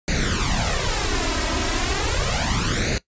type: noise with flanger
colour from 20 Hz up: pink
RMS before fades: -22 dBFS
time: 0.08-2.98 s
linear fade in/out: 0 ms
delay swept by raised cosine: 0.46 to 3.16 ms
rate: 0.35 Hz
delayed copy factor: +0.75
effects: noise-tail reverb RT60 0.1 s tail -18 dB re dry + resampled to 16000 Hz